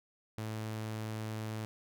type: tone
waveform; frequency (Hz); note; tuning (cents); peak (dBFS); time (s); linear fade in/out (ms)
sawtooth; 109.3; A2; -11; -33; 0.38-1.65; 0
effects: none